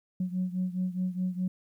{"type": "beating tone pair", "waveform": "sine", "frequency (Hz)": [181.9, 186.7], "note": ["F#3", "F#3"], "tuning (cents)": [-29, 16], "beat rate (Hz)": 4.8, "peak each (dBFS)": [-29, -32], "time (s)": [0.2, 1.48], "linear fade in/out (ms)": 5, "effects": ["tanh soft clip ceiling -22 dBFS", "11-bit"]}